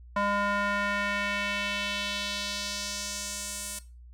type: tone with band-pass filter sweep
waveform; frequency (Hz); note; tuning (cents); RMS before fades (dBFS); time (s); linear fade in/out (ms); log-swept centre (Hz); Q
square; 203; G#3; -39; -31; 0.16-3.79; 5; 1100 to 9300; 1.7
effects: noise-tail reverb RT60 0.3 s tail -17 dB re dry + added 60 Hz sine -46 dBFS peak until 4.13 s